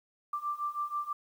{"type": "beating tone pair", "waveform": "sine", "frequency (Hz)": [1175, 1181.2], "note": ["D6", "D6"], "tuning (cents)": [1, 10], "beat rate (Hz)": 6.2, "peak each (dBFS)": [-36, -34], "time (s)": [0.33, 1.13], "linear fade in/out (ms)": 5, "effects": ["10-bit"]}